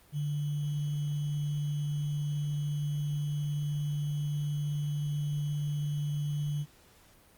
sine tone with sample-and-hold, 146.83 Hz, D3, in tune, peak -29 dBFS, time 0.12-6.66 s, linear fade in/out 50 ms, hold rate 3150 Hz, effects pink hiss -60 dBFS RMS until 7.37 s + Opus 32 kbps

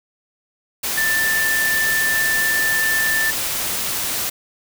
sine tone in noise, 1771 Hz, A6, 11 cents sharp, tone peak -17 dBFS, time 0.97-3.31 s, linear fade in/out 10 ms, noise white, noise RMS -23 dBFS, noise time 0.83-4.3 s, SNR +3 dB, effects none

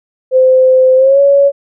sine tone with pitch glide, 517 to 560.5 Hz, C5 to C#5, -21 to +19 cents, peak -4 dBFS, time 0.31-1.52 s, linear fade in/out 50 ms, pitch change +140 cents, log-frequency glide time 0.96-1.2 s, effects none

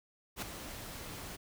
pink noise with ADSR envelope, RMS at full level -36 dBFS, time 0.36-1.37 s, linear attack 61 ms, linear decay 8 ms, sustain -9 dB, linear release 20 ms, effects none

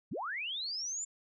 sine linear sweep, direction up, 97.3 to 7280 Hz, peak -35 dBFS, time 0.11-1.05 s, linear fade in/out 10 ms, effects none

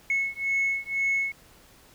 sine beating tone pair, 2192 / 2194 Hz, C#7 / C#7, -20 / -18 cents, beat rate 2 Hz, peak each -26 dBFS, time 0.1-1.32 s, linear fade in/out 2 ms, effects tanh soft clip ceiling -19 dBFS + pink hiss -55 dBFS RMS until 1.94 s

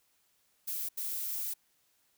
violet noise bursts at uneven times, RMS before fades -36 dBFS, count 2, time 0.67-0.89 / 0.97-1.54 s, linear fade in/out 10 ms, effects white hiss -72 dBFS RMS until 2.17 s

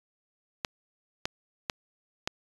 clicks, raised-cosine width 0.2 ms, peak -11 dBFS, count 4, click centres 0.648 / 1.255 / 1.698 / 2.275 s, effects resampled to 24000 Hz

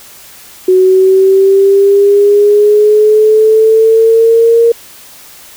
sine linear sweep, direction up, 369.9 to 466.2 Hz, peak -3 dBFS, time 0.68-4.72 s, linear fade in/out 5 ms, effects white hiss -35 dBFS RMS until 5.56 s

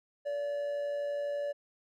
triangle tone with amplitude modulation, 576 Hz, D5, 34 cents flat, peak -28 dBFS, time 0.25-1.53 s, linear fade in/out 20 ms, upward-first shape sine, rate 112 Hz, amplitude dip 35%, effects none

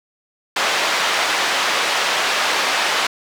pink band-pass noise, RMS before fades -19 dBFS, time 0.56-3.07 s, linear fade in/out 5 ms, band 770 to 4700 Hz, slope 12 dB/octave, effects none

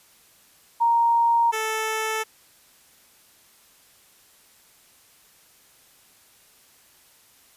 sine / 10% pulse tone pair in turn, 932.3 / 439.1 Hz, A#5 / A4, 0 / -4 cents, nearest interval octave + minor second, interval 1304 cents, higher first, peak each -16 dBFS, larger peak neither, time 0.8-1.52 / 1.52-2.24 s, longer neither, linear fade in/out 20 ms, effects white hiss -56 dBFS RMS until 7.56 s + resampled to 32000 Hz

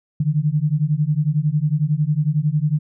sine beating tone pair, 145.4 / 156.4 Hz, D3 / D#3, -17 / +9 cents, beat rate 11 Hz, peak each -19 dBFS, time 0.2-2.79 s, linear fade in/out 5 ms, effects none

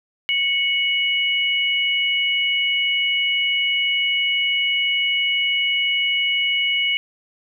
sine tone pair together, 2217 / 2925 Hz, C#7 / F#7, 0 / -21 cents, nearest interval perfect fourth, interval 479 cents, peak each -20 dBFS, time 0.29-6.97 s, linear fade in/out 0 ms, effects none

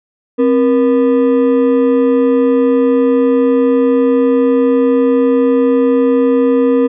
triangle ring-modulated tone, 370 Hz, F#4, in tune, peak -3 dBFS, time 0.38-6.88 s, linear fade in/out 20 ms, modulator 106 Hz, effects resampled to 8000 Hz

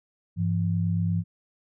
sine tone pair together, 100.7 / 169.36 Hz, G2 / E3, +47 / +47 cents, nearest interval major sixth, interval 900 cents, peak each -25 dBFS, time 0.36-1.24 s, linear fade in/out 50 ms, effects none

